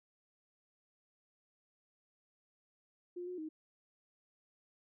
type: tone with pitch steps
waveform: sine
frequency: 354.1 / 361.8 / 312.9 Hz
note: F4 / F#4 / D#4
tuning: +24 / -39 / +10 cents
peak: -40 dBFS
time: 3.16-3.49 s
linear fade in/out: 10 ms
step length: 110 ms
effects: none